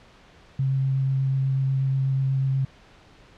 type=tone with vibrato; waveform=sine; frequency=134.2 Hz; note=C3; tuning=44 cents sharp; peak=-20 dBFS; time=0.59-2.65 s; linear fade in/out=5 ms; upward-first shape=triangle; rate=8.2 Hz; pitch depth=12 cents each way; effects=pink hiss -52 dBFS RMS until 3.37 s + low-pass 4000 Hz 12 dB/octave